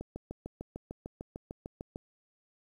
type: click train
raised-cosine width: 2 ms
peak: -26 dBFS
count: 14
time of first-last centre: 0.01-1.959 s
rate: 6.67 Hz
effects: 10-bit